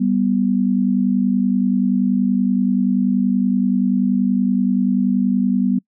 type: tone pair together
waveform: sine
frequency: 195.3 / 245.8 Hz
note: G3 / B3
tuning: -6 / -8 cents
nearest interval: major third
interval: 398 cents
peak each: -17 dBFS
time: 0-5.79 s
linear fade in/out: 10 ms
effects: noise-tail reverb RT60 0.1 s tail -26 dB re dry